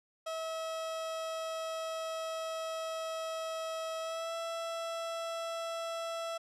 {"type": "tone with pitch glide", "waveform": "30% pulse", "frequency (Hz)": [646, 664.5], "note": ["E5", "E5"], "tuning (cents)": [-35, 14], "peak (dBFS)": -33, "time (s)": [0.26, 6.38], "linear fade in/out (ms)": 10, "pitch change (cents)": 49, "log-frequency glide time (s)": [4, 4.35], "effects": ["low-pass 9000 Hz 12 dB/octave"]}